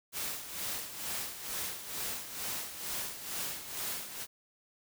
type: noise with tremolo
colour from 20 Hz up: white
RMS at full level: -36 dBFS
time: 0.12-4.27 s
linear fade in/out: 50 ms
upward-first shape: sine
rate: 2.2 Hz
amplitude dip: 65%
effects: none